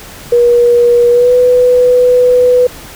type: tone with pitch glide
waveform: sine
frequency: 479.5 to 496.4 Hz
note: A#4 to B4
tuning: +49 to +9 cents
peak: -4 dBFS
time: 0.32-2.67 s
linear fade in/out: 5 ms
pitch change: +60 cents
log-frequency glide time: 1.1-1.33 s
effects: pink hiss -31 dBFS RMS until 2.95 s